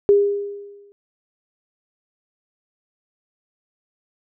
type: tone with exponential decay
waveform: sine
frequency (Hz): 404.9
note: G#4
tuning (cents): -44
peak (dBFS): -8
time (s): 0.09-0.92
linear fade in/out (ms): 0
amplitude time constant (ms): 180
effects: none